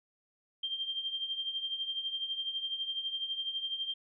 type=tone with tremolo; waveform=sine; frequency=3172 Hz; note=G7; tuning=20 cents sharp; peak=-30 dBFS; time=0.63-3.94 s; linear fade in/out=5 ms; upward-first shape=triangle; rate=12 Hz; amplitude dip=75%; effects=none